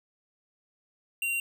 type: tone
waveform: square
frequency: 2762 Hz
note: F7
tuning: 20 cents flat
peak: -28 dBFS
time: 1.22-1.4 s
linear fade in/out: 2 ms
effects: none